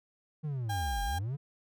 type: linear two-way sweep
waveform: triangle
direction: down then up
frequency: 158.1 to 42.46 to 148.3 Hz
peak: -30 dBFS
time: 0.43-1.37 s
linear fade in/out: 20 ms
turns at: 1.03 s
type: tone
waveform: 35% pulse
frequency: 805 Hz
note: G5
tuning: 46 cents sharp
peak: -32 dBFS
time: 0.69-1.19 s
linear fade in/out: 10 ms
effects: none